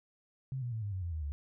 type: tone with pitch steps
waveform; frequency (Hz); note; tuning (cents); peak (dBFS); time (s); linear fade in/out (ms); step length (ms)
sine; 132.4 / 121.41 / 111.33 / 102.09 / 93.62 / 85.85 / 78.73 / 72.19; C3 / B2 / A2 / G#2 / F#2 / F2 / D#2 / D2; +21 / -29 / +21 / -29 / +21 / -29 / +21 / -29; -34; 0.52-1.32; 0; 100
effects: none